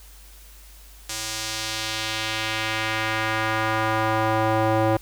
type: tone with band-pass filter sweep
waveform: square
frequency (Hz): 110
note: A2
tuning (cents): 0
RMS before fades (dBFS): -24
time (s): 1.09-4.97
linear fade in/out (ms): 5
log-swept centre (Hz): 6900 to 610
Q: 1.1
effects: added 50 Hz sine -45 dBFS peak until 5.01 s + white hiss -50 dBFS RMS until 5.01 s